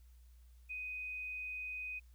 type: tone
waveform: sine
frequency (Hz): 2500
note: D#7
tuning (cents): +8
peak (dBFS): -40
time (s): 0.69-2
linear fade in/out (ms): 20
effects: added 60 Hz sine -57 dBFS peak until 2.14 s + white hiss -75 dBFS RMS until 2.14 s